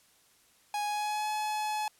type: tone with pitch glide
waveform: 45% pulse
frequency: 830.6 to 851.5 Hz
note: G#5 to G#5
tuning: 0 to +43 cents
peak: -30 dBFS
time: 0.74-1.88 s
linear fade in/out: 2 ms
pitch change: +43 cents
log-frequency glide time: 0.84-1.29 s
effects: white hiss -64 dBFS RMS until 1.99 s + low-pass 12000 Hz 12 dB/octave

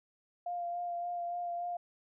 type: tone with vibrato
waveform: sine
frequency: 698.5 Hz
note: F5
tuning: in tune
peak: -34 dBFS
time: 0.46-1.77 s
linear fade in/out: 5 ms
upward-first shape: sine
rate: 3.5 Hz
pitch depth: 17 cents each way
effects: none

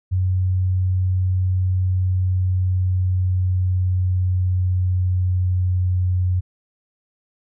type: tone with pitch glide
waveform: sine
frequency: 92.5 to 91.07 Hz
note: F#2 to F#2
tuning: 0 to -27 cents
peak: -16 dBFS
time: 0.11-6.41 s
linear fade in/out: 20 ms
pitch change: -27 cents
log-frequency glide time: 1.77-6.07 s
effects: none

